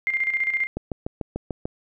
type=tone with tremolo; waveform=sine; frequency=2100 Hz; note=C7; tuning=6 cents sharp; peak=-19 dBFS; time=0.07-0.67 s; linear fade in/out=0 ms; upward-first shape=square; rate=15 Hz; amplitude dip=60%
type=click train; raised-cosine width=2 ms; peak=-14 dBFS; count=7; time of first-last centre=0.77-1.655 s; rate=6.78 Hz
effects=none